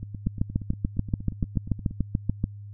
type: two click trains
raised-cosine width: 5 ms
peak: -23 / -11 dBFS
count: 17 / 16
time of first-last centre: 0.03-1.91 / 0.27-2.441 s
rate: 8.51 / 6.91 Hz
effects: added 102 Hz sine -38 dBFS peak until 2.73 s